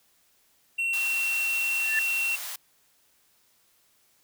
triangle tone, 2723 Hz, F7, 44 cents flat, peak -23 dBFS, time 0.78-2.36 s, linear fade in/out 10 ms
white high-pass noise, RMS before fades -36 dBFS, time 0.93-2.56 s, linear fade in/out 5 ms, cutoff 660 Hz, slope 24 dB/octave
sine tone with exponential growth, 1759 Hz, A6, 1 cent flat, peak -20 dBFS, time 1.77-1.99 s, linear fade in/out 1 ms, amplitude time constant 46 ms
effects white hiss -65 dBFS RMS until 4.23 s

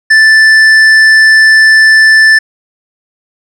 sine tone with hard clipping, 1760 Hz, A6, in tune, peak -3 dBFS, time 0.1-2.39 s, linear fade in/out 10 ms, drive 7 dB, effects none

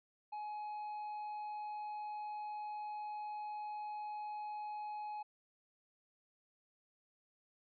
triangle tone, 842 Hz, G#5, 24 cents sharp, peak -39 dBFS, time 0.32-5.23 s, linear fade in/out 10 ms, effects resampled to 11025 Hz

